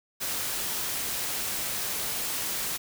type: noise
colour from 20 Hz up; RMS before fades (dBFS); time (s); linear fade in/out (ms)
white; -31; 0.2-2.78; 20
effects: none